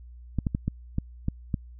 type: clicks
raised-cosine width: 5 ms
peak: -13 dBFS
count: 7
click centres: 0.387 / 0.468 / 0.549 / 0.68 / 0.984 / 1.284 / 1.542 s
effects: added 60 Hz sine -43 dBFS peak until 1.79 s